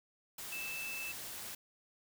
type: tone in noise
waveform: sine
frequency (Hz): 2637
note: E7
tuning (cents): 0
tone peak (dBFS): -40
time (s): 0.52-1.12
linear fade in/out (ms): 5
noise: white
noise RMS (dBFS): -45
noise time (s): 0.38-1.55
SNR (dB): +2
effects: none